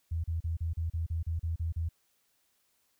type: tone bursts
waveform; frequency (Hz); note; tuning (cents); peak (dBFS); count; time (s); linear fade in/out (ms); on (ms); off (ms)
sine; 82.41; E2; 0; -29; 11; 0.11-1.89; 10; 130; 35
effects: white hiss -73 dBFS RMS until 2.99 s